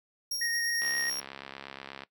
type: tone with tremolo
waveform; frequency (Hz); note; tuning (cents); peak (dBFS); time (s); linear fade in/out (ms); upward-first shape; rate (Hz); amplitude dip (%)
sawtooth; 5588; F8; 0; -28; 0.31-1.2; 5; square; 9.1; 25
type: tone with vibrato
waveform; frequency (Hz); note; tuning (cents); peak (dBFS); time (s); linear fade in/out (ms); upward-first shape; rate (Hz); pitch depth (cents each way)
triangle; 1864.7; A#6; 0; -29; 0.41-1.1; 5; sine; 7.7; 11
type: click train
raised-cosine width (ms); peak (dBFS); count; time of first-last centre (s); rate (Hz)
0.3; -24; 84; 0.82-2.035; 68.3
effects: noise-tail reverb RT60 0.1 s tail -19 dB re dry + high-pass 150 Hz 12 dB/octave